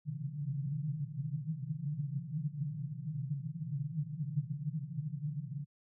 white band-pass noise, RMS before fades -38 dBFS, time 0.05-5.66 s, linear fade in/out 50 ms, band 130 to 160 Hz, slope 96 dB/octave, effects none

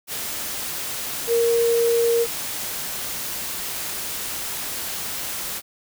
sine tone in noise, 466.2 Hz, A#4, in tune, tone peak -16 dBFS, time 1.27-2.27 s, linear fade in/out 50 ms, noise white, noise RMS -29 dBFS, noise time 0.07-5.62 s, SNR +10 dB, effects none

